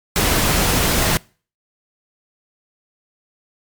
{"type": "noise", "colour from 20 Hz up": "pink", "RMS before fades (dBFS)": -17, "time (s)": [0.16, 1.17], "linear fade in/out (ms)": 0, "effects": ["noise-tail reverb RT60 0.4 s tail -25 dB re dry", "Opus 48 kbps"]}